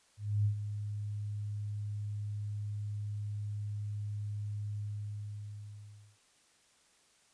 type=tone with ADSR envelope; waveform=sine; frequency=103.83 Hz; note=G#2; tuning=in tune; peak=-25 dBFS; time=0.17-6.18 s; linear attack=280 ms; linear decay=98 ms; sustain=-10 dB; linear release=1400 ms; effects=white hiss -67 dBFS RMS until 7.33 s + resampled to 22050 Hz